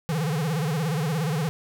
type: tone with vibrato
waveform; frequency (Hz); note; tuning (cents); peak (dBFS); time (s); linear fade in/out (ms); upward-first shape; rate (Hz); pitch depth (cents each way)
square; 155.56; D#3; 0; -24; 0.09-1.49; 0; sine; 17; 180
effects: none